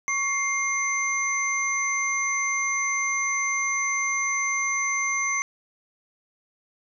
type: tone cluster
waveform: sine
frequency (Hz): 1111 / 2118 / 6140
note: C#6 / C7 / G8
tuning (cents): +4 / +21 / -37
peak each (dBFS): -30 / -25 / -28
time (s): 0.08-5.42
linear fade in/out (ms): 0
effects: none